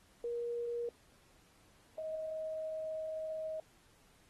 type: tone pair in turn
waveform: sine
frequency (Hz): 474 / 631.4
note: A#4 / D#5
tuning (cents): +29 / +25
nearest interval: perfect fourth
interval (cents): 496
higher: second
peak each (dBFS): -35 / -37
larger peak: first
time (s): 0.24-0.89 / 1.98-3.6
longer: second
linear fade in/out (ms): 2
effects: pink hiss -67 dBFS RMS until 4.29 s + AAC 32 kbps